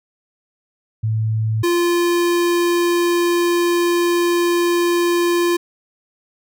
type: tone pair in turn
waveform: sine / square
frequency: 110 / 346.7 Hz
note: A2 / F4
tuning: 0 / -13 cents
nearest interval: octave + minor sixth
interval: 1987 cents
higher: second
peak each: -16 / -15 dBFS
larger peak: second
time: 1.03-1.63 / 1.63-5.57 s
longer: second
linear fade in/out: 10 ms
effects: none